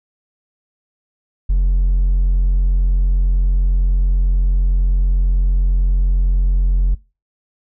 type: tone with hard clipping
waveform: sine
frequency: 44.49 Hz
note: F1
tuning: 33 cents sharp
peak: -12 dBFS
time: 1.49-6.95 s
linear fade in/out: 10 ms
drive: 2 dB
effects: noise-tail reverb RT60 0.3 s tail -22 dB re dry